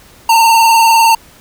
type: tone with vibrato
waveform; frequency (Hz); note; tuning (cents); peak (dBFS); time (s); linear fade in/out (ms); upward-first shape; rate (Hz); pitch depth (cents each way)
square; 908; A#5; -46; -6; 0.29-1.15; 5; sine; 20; 46
effects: pink hiss -42 dBFS RMS until 1.4 s